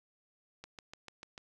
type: click train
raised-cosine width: 0.2 ms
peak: -29 dBFS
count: 6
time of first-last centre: 0.64-1.379 s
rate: 6.77 Hz
effects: none